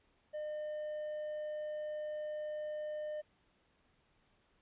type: tone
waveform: triangle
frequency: 606 Hz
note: D#5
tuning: 46 cents flat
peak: -36 dBFS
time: 0.33-3.22 s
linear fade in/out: 20 ms
effects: pink hiss -73 dBFS RMS until 4.61 s + resampled to 8000 Hz